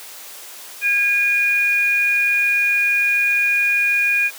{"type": "tone pair together", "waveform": "sine", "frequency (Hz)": [1629.7, 2443], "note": ["G#6", "D#7"], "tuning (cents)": [-33, -32], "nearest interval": "perfect fifth", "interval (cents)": 701, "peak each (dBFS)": [-22, -15], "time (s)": [0.81, 4.31], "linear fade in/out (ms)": 50, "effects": ["white hiss -37 dBFS RMS until 4.38 s", "high-pass 400 Hz 12 dB/octave"]}